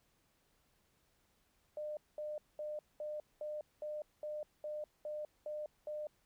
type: tone bursts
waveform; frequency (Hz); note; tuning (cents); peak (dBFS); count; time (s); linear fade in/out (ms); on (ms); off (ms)
sine; 603; D5; +46; -39; 11; 1.77-6.07; 2; 200; 210
effects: pink hiss -75 dBFS RMS until 6.25 s